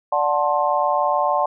sine chord, D dominant seventh, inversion none, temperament just, 587.3 / 734.2 / 881 / 1057.2 Hz, D5 / F#5 / A5 / C6, 0 / -14 / +2 / +18 cents, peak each -22 dBFS, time 0.12-1.46 s, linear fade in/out 5 ms, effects none

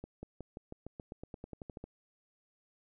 accelerating click train, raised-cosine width 2 ms, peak -30 dBFS, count 16, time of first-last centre 0.04-1.84 s, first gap 190 ms, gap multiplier 0.93, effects none

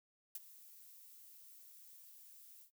violet noise with ADSR envelope, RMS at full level -42 dBFS, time 0.35-2.71 s, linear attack 4 ms, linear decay 29 ms, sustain -17 dB, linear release 98 ms, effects noise-tail reverb RT60 0.1 s tail -21 dB re dry

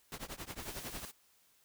pink noise with tremolo, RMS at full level -41 dBFS, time 0.12-1.05 s, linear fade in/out 0 ms, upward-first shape triangle, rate 11 Hz, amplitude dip 100%
white noise, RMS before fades -49 dBFS, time 0.61-1.12 s, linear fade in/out 20 ms
effects white hiss -69 dBFS RMS until 1.64 s

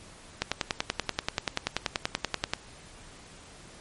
click train, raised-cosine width 0.2 ms, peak -8 dBFS, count 23, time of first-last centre 0.42-2.535 s, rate 10.4 Hz, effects pink hiss -50 dBFS RMS until 3.8 s + MP3 48 kbps

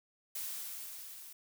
blue noise with level ramp, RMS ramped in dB -39 to -51 dBFS, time 0.35-1.33 s, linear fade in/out 5 ms, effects none

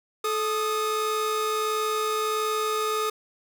45% pulse tone pair together, 433.3 / 1238.4 Hz, A4 / D#6, -27 / -9 cents, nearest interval octave + tritone, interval 1818 cents, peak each -27 dBFS, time 0.24-3.1 s, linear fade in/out 5 ms, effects none

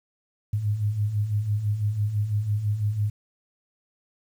sine beating tone pair, 100.2 / 106.2 Hz, G2 / G#2, +38 / +39 cents, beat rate 6 Hz, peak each -30 / -23 dBFS, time 0.53-3.1 s, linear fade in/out 5 ms, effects 9-bit

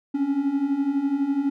triangle beating tone pair, 270 / 282 Hz, C#4 / C#4, -45 / +30 cents, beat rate 12 Hz, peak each -25 / -20 dBFS, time 0.14-1.5 s, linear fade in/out 10 ms, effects none

